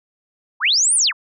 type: linear two-way sweep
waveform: sine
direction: up then down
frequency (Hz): 811 to 9770 to 811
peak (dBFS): -13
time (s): 0.6-1.13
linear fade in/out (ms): 50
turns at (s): 0.95
effects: none